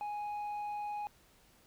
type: tone with tanh clipping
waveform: sine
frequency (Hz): 830.6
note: G#5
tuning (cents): 0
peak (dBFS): -37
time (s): 0.01-1.07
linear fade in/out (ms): 0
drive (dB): 4
effects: pink hiss -65 dBFS RMS until 1.66 s